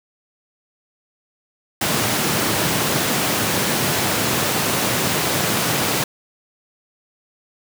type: high-pass noise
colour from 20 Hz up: pink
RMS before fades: -20 dBFS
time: 1.81-6.04 s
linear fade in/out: 5 ms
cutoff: 110 Hz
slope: 24 dB/octave
effects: none